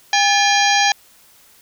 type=harmonic tone with a mistuned harmonic; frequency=806 Hz; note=G5; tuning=48 cents sharp; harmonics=1 / 2 / 3 / 4 / 5 / 6 / 7 / 8; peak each=-16 / -19 / -21 / -22 / -23 / -24 / -24 / -25 dBFS; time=0.13-0.92 s; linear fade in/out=2 ms; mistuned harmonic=2; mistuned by=+120 cents; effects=white hiss -50 dBFS RMS until 1.61 s